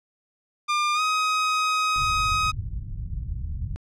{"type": "tone with pitch glide", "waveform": "sawtooth", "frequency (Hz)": [1200, 1260.4], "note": ["D6", "D#6"], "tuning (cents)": [37, 22], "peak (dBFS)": -17, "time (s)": [0.68, 2.52], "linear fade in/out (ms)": 20, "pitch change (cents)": 85, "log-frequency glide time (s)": [0.94, 1.01]}
{"type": "low-pass noise", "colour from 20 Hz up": "white", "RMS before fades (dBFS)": -31, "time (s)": [1.96, 3.76], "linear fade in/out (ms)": 0, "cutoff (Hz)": 110, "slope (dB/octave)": 24}
{"effects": ["low-pass 6000 Hz 12 dB/octave"]}